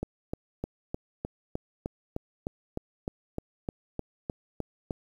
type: click train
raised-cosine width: 2 ms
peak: -18 dBFS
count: 17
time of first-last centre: 0.03-4.908 s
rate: 3.28 Hz
effects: 9-bit